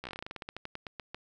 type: slowing click train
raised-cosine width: 0.3 ms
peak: -23 dBFS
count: 20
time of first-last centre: 0.04-1.146 s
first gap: 14 ms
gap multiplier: 1.14
effects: none